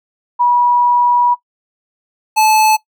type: tone pair in turn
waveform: sine / square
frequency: 970 / 867.4 Hz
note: B5 / A5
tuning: -31 / -25 cents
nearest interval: major second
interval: 194 cents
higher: first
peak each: -9 dBFS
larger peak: neither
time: 0.39-1.35 / 2.36-2.77 s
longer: first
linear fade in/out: 20 ms
effects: noise-tail reverb RT60 0.1 s tail -18 dB re dry